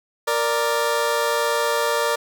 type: tone pair together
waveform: 20% pulse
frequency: 466.2 / 587.9 Hz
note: A#4 / D5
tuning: 0 / +2 cents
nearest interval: major third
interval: 402 cents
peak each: -17 dBFS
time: 0.27-2.16 s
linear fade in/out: 10 ms
effects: none